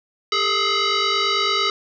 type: tone with frequency modulation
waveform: sine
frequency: 1295 Hz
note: E6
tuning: 31 cents flat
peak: -17 dBFS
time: 0.32-1.7 s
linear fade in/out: 2 ms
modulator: 847 Hz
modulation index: 4.3
effects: none